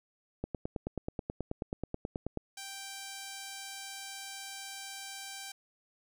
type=click train; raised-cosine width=2 ms; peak=-21 dBFS; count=19; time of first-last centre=0.44-2.373 s; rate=9.31 Hz
type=tone; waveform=5% pulse; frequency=784 Hz; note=G5; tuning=in tune; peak=-30 dBFS; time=2.57-5.52 s; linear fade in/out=5 ms
effects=none